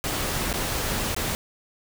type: noise with dropouts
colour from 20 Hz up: pink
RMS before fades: -27 dBFS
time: 0.04-1.35 s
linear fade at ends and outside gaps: 0 ms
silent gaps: 0.529-0.538 / 1.147-1.164 s
effects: none